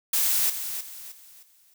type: noise with echo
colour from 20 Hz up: blue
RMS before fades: -23 dBFS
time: 0.13-0.5 s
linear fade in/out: 5 ms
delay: 310 ms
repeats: 4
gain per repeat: -9 dB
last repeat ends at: 1.74 s
effects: none